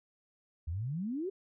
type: exponential sweep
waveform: sine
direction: up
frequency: 74.9 to 405.3 Hz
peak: -33 dBFS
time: 0.67-1.3 s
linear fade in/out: 10 ms
effects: none